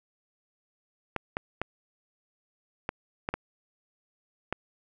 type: clicks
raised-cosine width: 0.5 ms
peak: -14 dBFS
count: 7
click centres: 1.163 / 1.369 / 1.616 / 2.891 / 3.289 / 3.34 / 4.526 s
effects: none